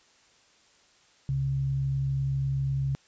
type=tone pair together; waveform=sine; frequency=68 / 136 Hz; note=C#2 / C#3; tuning=-33 / -33 cents; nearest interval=octave; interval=1200 cents; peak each=-37 / -25 dBFS; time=1.29-2.95 s; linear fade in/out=0 ms; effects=white hiss -61 dBFS RMS until 3.07 s + resampled to 16000 Hz